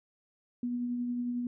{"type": "tone with tremolo", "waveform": "sine", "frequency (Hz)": 243.3, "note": "B3", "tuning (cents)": -26, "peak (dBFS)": -29, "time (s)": [0.63, 1.47], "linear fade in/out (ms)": 2, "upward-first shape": "triangle", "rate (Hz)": 11, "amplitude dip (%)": 30, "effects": []}